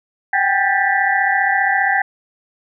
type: tone cluster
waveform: sine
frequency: 767 / 802 / 1591 / 1769 / 1959 Hz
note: G5 / G5 / G6 / A6 / B6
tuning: -38 / +39 / +25 / +9 / -15 cents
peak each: -20 dBFS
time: 0.33-2.02 s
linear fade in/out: 5 ms
effects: none